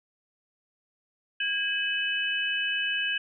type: tone cluster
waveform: sine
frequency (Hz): 1635 / 2562 / 2987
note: G#6 / E7 / F#7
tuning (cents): -28 / -50 / +16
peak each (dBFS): -30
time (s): 1.4-3.18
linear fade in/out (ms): 5
effects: none